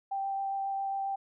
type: tone with vibrato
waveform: sine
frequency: 784 Hz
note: G5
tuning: in tune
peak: -30 dBFS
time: 0.11-1.16 s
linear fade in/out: 10 ms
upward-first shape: sine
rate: 7.4 Hz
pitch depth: 8 cents each way
effects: none